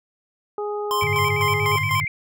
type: harmonic tone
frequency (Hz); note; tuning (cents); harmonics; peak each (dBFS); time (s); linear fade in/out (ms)
415.3; G#4; 0; 1 / 2 / 3; -25 / -31 / -35; 0.58-1.76; 2
type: tone with tremolo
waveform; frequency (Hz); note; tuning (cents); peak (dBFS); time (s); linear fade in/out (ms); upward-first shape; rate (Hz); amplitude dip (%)
square; 1046.5; C6; 0; -21; 0.91-2; 0; square; 4; 65
type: tone with vibrato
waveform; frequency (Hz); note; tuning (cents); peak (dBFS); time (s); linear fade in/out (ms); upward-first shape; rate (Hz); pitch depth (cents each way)
sine; 2200; C#7; -14; -23; 1.01-2.08; 2; square; 8.5; 81
type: chord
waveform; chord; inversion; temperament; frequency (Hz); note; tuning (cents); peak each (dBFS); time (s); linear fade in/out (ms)
sine; G suspended second; none; equal with one note detuned; 98 / 107.67 / 146.83; G2 / A2 / D3; 0 / -37 / 0; -28; 1.02-2.05; 10
effects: none